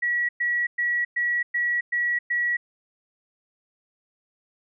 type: tone bursts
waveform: sine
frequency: 1927 Hz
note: B6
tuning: 43 cents flat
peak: -21 dBFS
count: 7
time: 0.02-2.57 s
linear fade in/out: 10 ms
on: 270 ms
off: 110 ms
effects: none